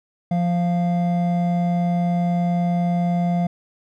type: tone pair together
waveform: triangle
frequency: 174.61 / 695.4 Hz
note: F3 / F5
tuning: 0 / -8 cents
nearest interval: 2 octaves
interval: 2392 cents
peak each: -16 / -24 dBFS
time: 0.31-3.47 s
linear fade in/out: 5 ms
effects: none